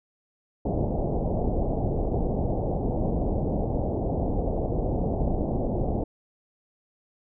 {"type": "low-pass noise", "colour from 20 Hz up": "pink", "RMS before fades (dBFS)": -26, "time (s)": [0.65, 6.04], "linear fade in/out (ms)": 5, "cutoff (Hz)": 760, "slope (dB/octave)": 48, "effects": []}